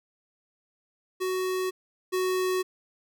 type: tone pair in turn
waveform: square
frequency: 371.8 / 370.5 Hz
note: F#4 / F#4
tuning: +8 / +2 cents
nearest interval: unison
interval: 6 cents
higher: first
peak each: -27 / -25 dBFS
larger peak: second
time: 1.2-1.71 / 2.12-2.63 s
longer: neither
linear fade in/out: 20 ms
effects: none